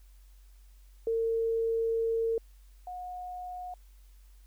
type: tone pair in turn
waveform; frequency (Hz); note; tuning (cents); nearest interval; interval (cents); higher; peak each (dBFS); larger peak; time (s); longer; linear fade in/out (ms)
sine; 454.6 / 724.8; A#4 / F#5; -43 / -36; minor sixth; 807; second; -26 / -37; first; 1.07-2.38 / 2.87-3.74; first; 2
effects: added 47 Hz sine -52 dBFS peak until 4.46 s + white hiss -68 dBFS RMS until 4.46 s

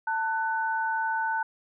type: tone pair together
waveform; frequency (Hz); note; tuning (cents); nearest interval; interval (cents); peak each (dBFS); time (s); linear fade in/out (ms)
sine; 891.5 / 1495; A5 / F#6; +22 / +17; major sixth; 895; -27 / -29; 0.07-1.43; 5
effects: none

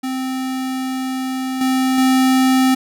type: tone with level steps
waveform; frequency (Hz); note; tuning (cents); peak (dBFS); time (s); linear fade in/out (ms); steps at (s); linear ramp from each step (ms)
square; 260.5; C4; -7; -21 / -15 / -12; 0.03-2.75; 10; 1.61 / 1.98; 2
effects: none

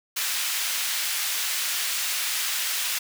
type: high-pass noise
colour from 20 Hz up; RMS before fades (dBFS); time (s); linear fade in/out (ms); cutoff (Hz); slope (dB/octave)
pink; -27; 0.16-2.99; 10; 2100; 12
effects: none

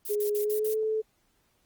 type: noise bursts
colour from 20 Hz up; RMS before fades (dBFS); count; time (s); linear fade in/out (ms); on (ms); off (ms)
violet; -36; 5; 0.05-0.742; 5; 100; 48
type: tone with pitch glide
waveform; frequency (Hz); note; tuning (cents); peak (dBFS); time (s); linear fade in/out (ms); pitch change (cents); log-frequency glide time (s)
sine; 416.5 to 436.2; G#4 to A4; +5 to -15; -25; 0.09-1.02; 20; +80; 0.39-0.74
effects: pink hiss -70 dBFS RMS until 1.65 s + Opus 24 kbps

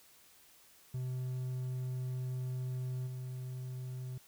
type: tone with level steps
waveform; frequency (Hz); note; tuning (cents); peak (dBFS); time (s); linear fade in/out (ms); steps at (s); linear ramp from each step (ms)
triangle; 127.6; C3; -43; -33 / -37; 0.94-4.18; 5; 3.06; 20
effects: white hiss -62 dBFS RMS until 4.27 s

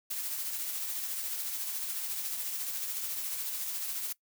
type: noise with tremolo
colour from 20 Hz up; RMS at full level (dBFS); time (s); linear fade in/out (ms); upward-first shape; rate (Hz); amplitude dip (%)
blue; -34; 0.1-4.13; 10; triangle; 14; 40
effects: noise-tail reverb RT60 0.1 s tail -20 dB re dry

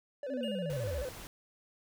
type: tone with vibrato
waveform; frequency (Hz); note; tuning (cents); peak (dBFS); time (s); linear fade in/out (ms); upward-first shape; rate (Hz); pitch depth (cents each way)
triangle; 541; C#5; -42; -34; 0.23-1.09; 2; square; 14; 110
type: linear sweep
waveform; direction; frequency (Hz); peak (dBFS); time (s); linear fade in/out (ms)
sine; down; 277.2 to 47; -35; 0.28-1.06; 50
type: tone with exponential decay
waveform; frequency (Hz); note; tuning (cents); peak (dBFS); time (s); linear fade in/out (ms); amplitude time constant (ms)
triangle; 2847; F7; +33; -37; 0.43-1.08; 2; 140
type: noise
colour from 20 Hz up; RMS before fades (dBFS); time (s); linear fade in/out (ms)
pink; -47; 0.7-1.27; 0
effects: none

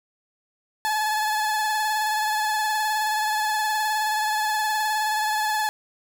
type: tone with vibrato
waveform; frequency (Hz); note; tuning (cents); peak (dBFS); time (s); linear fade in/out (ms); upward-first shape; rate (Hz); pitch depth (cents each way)
30% pulse; 858; A5; -44; -19; 0.85-5.69; 0; sine; 19; 29
effects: 10-bit

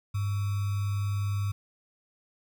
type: tone with sample-and-hold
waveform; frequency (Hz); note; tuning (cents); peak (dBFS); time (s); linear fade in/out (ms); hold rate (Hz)
sine; 100.6; G2; +45; -26; 0.14-1.52; 10; 1225
effects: none

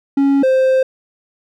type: tone pair in turn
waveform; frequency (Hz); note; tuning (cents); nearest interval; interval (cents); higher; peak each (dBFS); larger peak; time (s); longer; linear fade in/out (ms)
triangle; 277.2 / 523.3; C#4 / C5; 0 / 0; major seventh; 1100; second; -8; neither; 0.17-0.43 / 0.43-0.83; second; 5
effects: none

